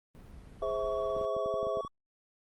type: noise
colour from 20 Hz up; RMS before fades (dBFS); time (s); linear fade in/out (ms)
brown; -49; 0.15-1.25; 0
type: tone with vibrato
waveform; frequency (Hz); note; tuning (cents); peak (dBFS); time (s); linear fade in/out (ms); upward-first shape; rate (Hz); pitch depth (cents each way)
triangle; 1123; C#6; +22; -37; 0.62-1.88; 5; triangle; 17; 24
type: chord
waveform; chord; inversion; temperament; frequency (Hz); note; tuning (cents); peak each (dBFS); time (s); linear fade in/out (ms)
sine; Ab augmented; none; equal with one note detuned; 415.3 / 523.3 / 652.1; Ab4 / C5 / E5; 0 / 0 / -19; -36 / -35 / -33; 0.62-1.81; 2
type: clicks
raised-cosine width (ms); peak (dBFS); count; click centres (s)
2; -29; 9; 1.166 / 1.213 / 1.366 / 1.46 / 1.541 / 1.63 / 1.669 / 1.772 / 1.849
effects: Opus 32 kbps